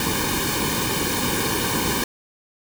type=noise with comb filter; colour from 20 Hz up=pink; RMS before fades=-23 dBFS; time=0-2.04 s; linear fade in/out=2 ms; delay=1.5 ms; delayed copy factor=-0.9; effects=none